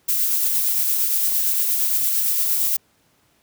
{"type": "noise with tremolo", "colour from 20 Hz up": "violet", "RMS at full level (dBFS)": -19, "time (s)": [0.08, 2.77], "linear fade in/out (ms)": 10, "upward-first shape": "sine", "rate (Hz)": 8.7, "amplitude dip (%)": 25, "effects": ["pink hiss -61 dBFS RMS until 3.42 s", "high-pass 80 Hz 12 dB/octave"]}